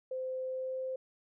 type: tone with pitch glide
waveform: sine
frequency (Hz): 517 to 520.3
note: C5 to C5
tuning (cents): -21 to -10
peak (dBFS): -34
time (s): 0.11-0.96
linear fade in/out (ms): 5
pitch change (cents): +11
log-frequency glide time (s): 0.43-0.79
effects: none